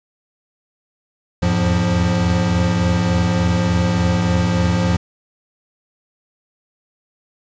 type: tone cluster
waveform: square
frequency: 82.8 / 86.2 / 106.3 / 175.8 Hz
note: E2 / F2 / G#2 / F3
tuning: +8 / -22 / +41 / +12 cents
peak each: -27 / -22 / -21 / -18 dBFS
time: 1.42-4.97 s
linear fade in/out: 10 ms
effects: resampled to 16000 Hz + 8-bit